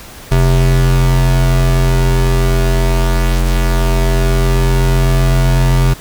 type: tone pair together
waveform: square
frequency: 43.92 / 131.6 Hz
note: F1 / C3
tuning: +11 / +10 cents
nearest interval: octave + perfect fifth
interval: 1899 cents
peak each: -11 / -14 dBFS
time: 0.31-5.94 s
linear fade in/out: 10 ms
effects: pink hiss -34 dBFS RMS until 6 s